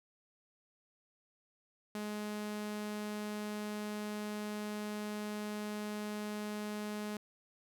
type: tone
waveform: sawtooth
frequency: 210 Hz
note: G#3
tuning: 19 cents sharp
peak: -34 dBFS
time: 1.95-7.17 s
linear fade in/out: 2 ms
effects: none